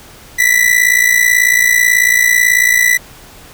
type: ring-modulated tone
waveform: 45% pulse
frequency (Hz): 1975.5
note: B6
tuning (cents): 0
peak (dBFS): -5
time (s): 0.38-2.98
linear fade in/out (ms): 20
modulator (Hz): 29.1
effects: pink hiss -38 dBFS RMS until 3.53 s